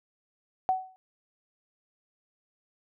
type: tone with exponential decay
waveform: sine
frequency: 751 Hz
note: F#5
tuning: 26 cents sharp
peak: -19 dBFS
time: 0.69-0.96 s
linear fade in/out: 0 ms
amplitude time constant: 58 ms
effects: none